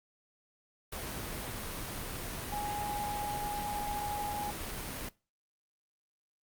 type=tone in noise; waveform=sine; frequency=828 Hz; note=G#5; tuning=5 cents flat; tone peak=-34 dBFS; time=2.52-4.51 s; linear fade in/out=5 ms; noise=pink; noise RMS=-39 dBFS; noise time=0.92-5.09 s; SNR=+2 dB; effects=noise-tail reverb RT60 0.3 s tail -22 dB re dry + Opus 32 kbps